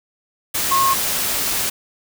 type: tone in noise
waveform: sine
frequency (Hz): 1081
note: C#6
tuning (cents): -44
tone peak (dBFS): -14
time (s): 0.71-0.94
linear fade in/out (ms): 10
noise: white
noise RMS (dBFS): -21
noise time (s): 0.54-1.7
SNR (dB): +4
effects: none

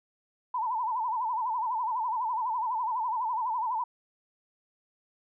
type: tone with vibrato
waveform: sine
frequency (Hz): 938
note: A#5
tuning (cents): +11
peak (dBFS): -27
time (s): 0.54-3.84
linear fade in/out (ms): 5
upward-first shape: sine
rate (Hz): 12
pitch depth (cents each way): 140
effects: none

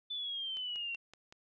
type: exponential sweep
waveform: sine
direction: down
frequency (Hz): 3520 to 2723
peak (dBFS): -36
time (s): 0.1-0.96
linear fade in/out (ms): 10
type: click train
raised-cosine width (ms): 0.2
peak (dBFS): -35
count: 5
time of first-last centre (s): 0.57-1.325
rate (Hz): 5.3
effects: none

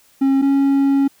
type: tone pair in turn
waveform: triangle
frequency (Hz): 271 / 275.9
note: C#4 / C#4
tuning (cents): -39 / -8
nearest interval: unison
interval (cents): 31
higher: second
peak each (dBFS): -10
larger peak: neither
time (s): 0.21-0.42 / 0.42-1.08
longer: second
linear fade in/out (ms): 10
effects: white hiss -54 dBFS RMS until 1.2 s

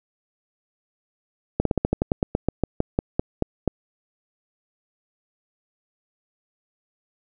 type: slowing click train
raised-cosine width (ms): 2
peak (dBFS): -6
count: 17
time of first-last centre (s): 1.6-3.677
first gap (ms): 53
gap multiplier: 1.11
effects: none

